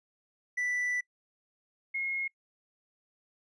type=tone pair in turn; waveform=triangle / sine; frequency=1975.5 / 2158 Hz; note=B6 / C#7; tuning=0 / -47 cents; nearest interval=major second; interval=153 cents; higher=second; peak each=-27 / -30 dBFS; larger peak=first; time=0.57-1.01 / 1.94-2.28 s; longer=first; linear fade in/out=10 ms; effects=noise-tail reverb RT60 0.1 s tail -25 dB re dry + resampled to 22050 Hz